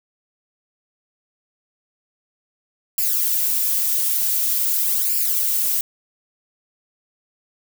violet noise with flanger, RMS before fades -20 dBFS, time 2.98-5.81 s, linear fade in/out 2 ms, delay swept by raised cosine 0.4 to 5.3 ms, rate 0.46 Hz, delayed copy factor +0.85, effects none

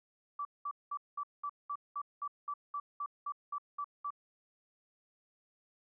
sine tone bursts, 1157 Hz, D6, 26 cents flat, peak -35 dBFS, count 15, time 0.39-4.105 s, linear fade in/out 5 ms, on 61 ms, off 200 ms, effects none

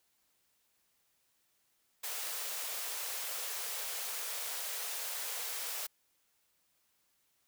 white high-pass noise, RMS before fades -39 dBFS, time 2.03-5.87 s, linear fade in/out 10 ms, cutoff 420 Hz, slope 96 dB/octave, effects white hiss -75 dBFS RMS until 7.47 s

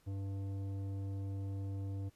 triangle tone with tanh clipping, 98 Hz, G2, in tune, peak -39 dBFS, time 0.06-2.1 s, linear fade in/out 20 ms, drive 16 dB, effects pink hiss -71 dBFS RMS until 2.15 s + resampled to 32000 Hz

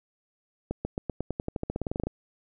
accelerating click train, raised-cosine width 2 ms, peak -16 dBFS, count 19, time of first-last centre 0.71-2.07 s, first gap 140 ms, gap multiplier 0.92, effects none

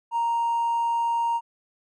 triangle tone with hard clipping, 932.3 Hz, A#5, in tune, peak -21 dBFS, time 0.11-1.41 s, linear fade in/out 50 ms, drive 2 dB, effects none

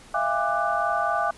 sine tone cluster, 647 / 691 / 814 / 1182 / 1489 Hz, E5 / F5 / G#5 / D6 / F#6, -32 / -19 / -35 / +11 / +11 cents, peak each -30 / -27 / -28 / -26 / -30 dBFS, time 0.14-1.31 s, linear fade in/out 5 ms, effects pink hiss -49 dBFS RMS until 1.37 s + resampled to 24000 Hz

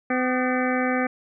harmonic tone with a mistuned harmonic, 254.2 Hz, C4, 50 cents flat, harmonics 1 / 2 / 3 / 5 / 6 / 7 / 8 / 9, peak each -24 / -27 / -29 / -31 / -32 / -32 / -33 / -34 dBFS, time 0.1-1.07 s, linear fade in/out 5 ms, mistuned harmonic 5, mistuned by -66 cents, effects none

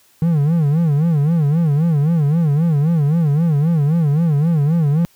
triangle tone with vibrato, 155.56 Hz, D#3, in tune, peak -10 dBFS, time 0.22-5.05 s, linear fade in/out 0 ms, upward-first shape sine, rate 3.8 Hz, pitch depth 170 cents each way, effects white hiss -54 dBFS RMS until 5.15 s + high-pass 60 Hz 12 dB/octave

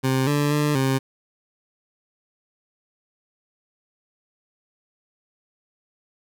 20% pulse tone with pitch steps, 131.8 / 145.8 / 148.4 / 133.5 Hz, C3 / D3 / D3 / C3, +13 / -12 / +18 / +35 cents, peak -14 dBFS, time 0.03-0.99 s, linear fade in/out 20 ms, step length 240 ms, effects none

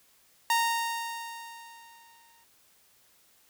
sawtooth tone with exponential decay, 926 Hz, A#5, 12 cents flat, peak -18 dBFS, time 0.5-2.44 s, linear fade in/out 2 ms, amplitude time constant 420 ms, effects white hiss -63 dBFS RMS until 3.49 s

